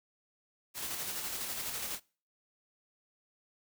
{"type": "noise with tremolo", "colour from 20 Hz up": "white", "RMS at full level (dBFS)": -37, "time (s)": [0.74, 2], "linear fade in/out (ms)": 50, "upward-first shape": "square", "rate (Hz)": 12, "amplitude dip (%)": 30, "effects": ["noise-tail reverb RT60 0.4 s tail -24 dB re dry"]}